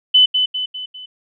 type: tone with echo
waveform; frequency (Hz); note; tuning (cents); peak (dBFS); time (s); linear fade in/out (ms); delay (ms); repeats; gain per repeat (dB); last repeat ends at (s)
sine; 3013; F#7; +31; -7; 0.14-0.26; 10; 200; 4; -6; 1.06
effects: none